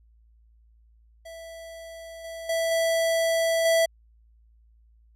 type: tone with level steps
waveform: square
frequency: 659.3 Hz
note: E5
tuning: in tune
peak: -40 / -36 / -24 / -22 / -19 dBFS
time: 1.25-3.86 s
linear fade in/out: 10 ms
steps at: 2.24 / 2.49 / 2.71 / 3.65 s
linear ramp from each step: 5 ms
effects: added 56 Hz sine -55 dBFS peak until 5.15 s + resampled to 32000 Hz